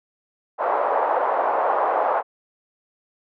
white band-pass noise, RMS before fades -21 dBFS, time 0.58-2.23 s, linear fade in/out 50 ms, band 540 to 970 Hz, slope 24 dB/octave, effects none

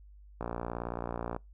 click train, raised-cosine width 1 ms, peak -21 dBFS, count 57, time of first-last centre 0.41-1.364 s, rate 58.7 Hz, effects noise-tail reverb RT60 0.2 s tail -26 dB re dry + added 50 Hz sine -51 dBFS peak until 1.53 s

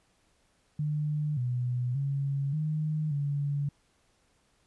sine tone with pitch steps, 150 / 123.9 / 139.1 / 154 / 143 Hz, D3 / B2 / C#3 / D#3 / D3, +37 / +6 / +6 / -17 / -46 cents, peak -27 dBFS, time 0.79-3.69 s, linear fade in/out 5 ms, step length 580 ms, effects pink hiss -69 dBFS RMS until 4.66 s + resampled to 24000 Hz

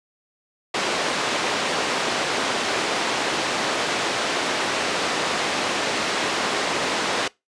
pink band-pass noise, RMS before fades -24 dBFS, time 0.74-7.28 s, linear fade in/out 5 ms, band 350 to 5200 Hz, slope 12 dB/octave, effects noise-tail reverb RT60 0.2 s tail -22 dB re dry + resampled to 22050 Hz

